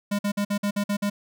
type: tone bursts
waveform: square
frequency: 203.5 Hz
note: G#3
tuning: 35 cents flat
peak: -23 dBFS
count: 8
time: 0.11-1.1 s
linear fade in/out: 10 ms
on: 80 ms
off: 50 ms
effects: none